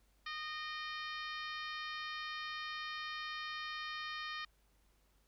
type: harmonic tone with a mistuned harmonic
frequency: 616 Hz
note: D#5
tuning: 17 cents flat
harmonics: 2 / 3 / 4 / 5 / 6 / 7 / 8 / 9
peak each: -45 / -45 / -50 / -50 / -51 / -53 / -56 / -59 dBFS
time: 0.26-4.45 s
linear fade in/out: 5 ms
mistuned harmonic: 4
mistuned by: -34 cents
effects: added 50 Hz sine -70 dBFS peak until 5.27 s + pink hiss -75 dBFS RMS until 5.27 s